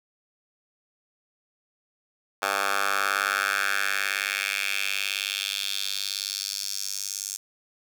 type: tone with high-pass filter sweep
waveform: 10% pulse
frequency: 99 Hz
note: G2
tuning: 18 cents sharp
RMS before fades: -28 dBFS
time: 2.42-7.37 s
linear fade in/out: 5 ms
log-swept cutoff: 960 to 6700 Hz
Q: 2.6
effects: none